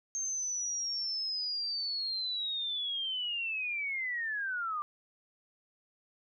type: linear sweep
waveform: sine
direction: down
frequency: 6390 to 1174.7 Hz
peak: -32 dBFS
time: 0.15-4.82 s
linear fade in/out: 0 ms
effects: none